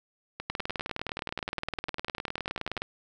two click trains, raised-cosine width 0.3 ms, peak -15 / -19 dBFS, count 46 / 25, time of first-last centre 0.5-2.82 / 0.4-2.776 s, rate 19.4 / 10.1 Hz, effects none

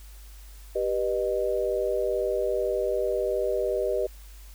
sine chord, G augmented, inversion none, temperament just, 392 / 490 / 612.5 Hz, G4 / B4 / D#5, 0 / -14 / -27 cents, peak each -28 / -28 / -28 dBFS, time 0.75-4.07 s, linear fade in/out 10 ms, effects added 50 Hz sine -43 dBFS peak until 4.54 s + white hiss -54 dBFS RMS until 4.54 s

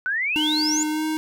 sine exponential sweep, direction up, 1470 to 7160 Hz, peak -21 dBFS, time 0.06-0.83 s, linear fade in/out 0 ms
square tone with pitch glide, 305.7 to 312.3 Hz, D#4 to D#4, -30 to +7 cents, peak -23 dBFS, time 0.36-1.17 s, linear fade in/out 0 ms, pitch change +37 cents, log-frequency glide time 0.88-1.05 s
effects none

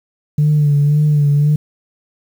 sine tone with vibrato, 147.4 Hz, D3, 7 cents sharp, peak -8 dBFS, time 0.38-1.56 s, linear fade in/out 5 ms, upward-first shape sine, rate 1.9 Hz, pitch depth 42 cents each way, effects tanh soft clip ceiling -6 dBFS + 7-bit

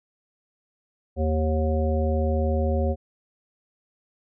harmonic tone with a mistuned harmonic, 77.8 Hz, D#2, in tune, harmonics 1 / 3 / 5 / 7 / 9, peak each -22 / -29 / -31 / -28 / -34 dBFS, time 1.16-2.96 s, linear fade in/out 50 ms, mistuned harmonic 9, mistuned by +52 cents, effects none

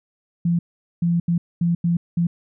sine tone bursts at uneven times, 171 Hz, F3, 36 cents flat, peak -16 dBFS, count 6, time 0.45-0.59 / 1.02-1.2 / 1.28-1.38 / 1.61-1.75 / 1.84-1.97 / 2.17-2.27 s, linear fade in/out 5 ms, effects none

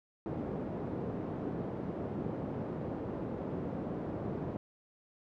pink band-pass noise, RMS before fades -38 dBFS, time 0.26-4.57 s, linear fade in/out 0 ms, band 140 to 520 Hz, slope 12 dB/octave, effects none

